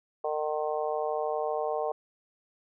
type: harmonic tone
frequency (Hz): 152.4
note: D#3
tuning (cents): -36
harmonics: 3 / 4 / 5 / 6 / 7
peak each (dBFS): -32 / -32 / -33 / -41 / -39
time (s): 0.24-1.92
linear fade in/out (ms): 5
effects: none